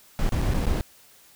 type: noise with dropouts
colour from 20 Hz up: brown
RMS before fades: -23 dBFS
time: 0.19-0.81 s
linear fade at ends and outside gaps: 0 ms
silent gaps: 0.291-0.321 / 0.416-0.422 / 0.536-0.544 / 0.657-0.667 s
effects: white hiss -54 dBFS RMS until 1.35 s